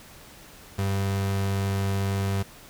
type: tone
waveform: 35% pulse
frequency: 98 Hz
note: G2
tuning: in tune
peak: -22 dBFS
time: 0.78-2.43 s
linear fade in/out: 10 ms
effects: pink hiss -48 dBFS RMS until 2.69 s